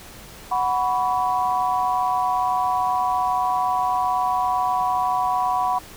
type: chord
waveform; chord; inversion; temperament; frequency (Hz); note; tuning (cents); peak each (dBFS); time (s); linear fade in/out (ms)
sine; F# suspended fourth; none; equal with one note detuned; 740 / 987.8 / 1125.5; F#5 / B5 / C#6; 0 / 0 / +26; -22 / -22 / -27; 0.51-5.79; 10
effects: pink hiss -42 dBFS RMS until 5.96 s